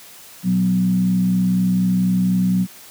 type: tone with frequency modulation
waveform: sine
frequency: 185 Hz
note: F#3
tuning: in tune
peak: -14 dBFS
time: 0.43-2.67 s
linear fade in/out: 50 ms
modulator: 64.1 Hz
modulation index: 0.51
effects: white hiss -42 dBFS RMS until 2.9 s + high-pass 80 Hz 12 dB/octave